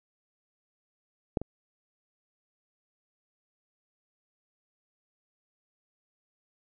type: clicks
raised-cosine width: 2 ms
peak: -12 / -22 dBFS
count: 2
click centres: 1.372 / 1.416 s
effects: none